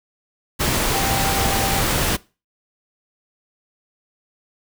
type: tone in noise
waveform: sine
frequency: 784 Hz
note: G5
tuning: in tune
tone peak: -25 dBFS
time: 0.93-1.81 s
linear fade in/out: 20 ms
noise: pink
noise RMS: -20 dBFS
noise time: 0.59-2.17 s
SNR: -8 dB
effects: noise-tail reverb RT60 0.3 s tail -21 dB re dry